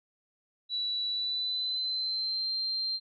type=tone with pitch glide; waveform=sine; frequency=3938 to 4160 Hz; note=B7 to C8; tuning=-6 to -11 cents; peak=-29 dBFS; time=0.69-3 s; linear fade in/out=50 ms; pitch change=+95 cents; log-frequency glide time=1.09-2.5 s; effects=none